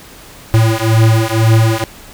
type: beating tone pair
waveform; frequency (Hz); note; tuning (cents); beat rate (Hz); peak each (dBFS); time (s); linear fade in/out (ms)
square; 110.9 / 112.9; A2 / A2; +14 / +45; 2; -12; 0.54-1.84; 0
effects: pink hiss -37 dBFS RMS until 2.13 s